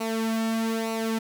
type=tone with flanger; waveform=sawtooth; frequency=224.3 Hz; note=A3; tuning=34 cents sharp; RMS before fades=-27 dBFS; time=0-1.19 s; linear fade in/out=10 ms; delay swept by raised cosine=0.59 to 2.49 ms; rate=1.1 Hz; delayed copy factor=-0.65; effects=none